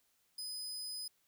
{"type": "tone", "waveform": "sawtooth", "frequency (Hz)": 5010, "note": "D#8", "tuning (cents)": 11, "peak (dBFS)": -38, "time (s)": [0.38, 1.08], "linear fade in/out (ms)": 5, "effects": ["white hiss -75 dBFS RMS until 1.27 s"]}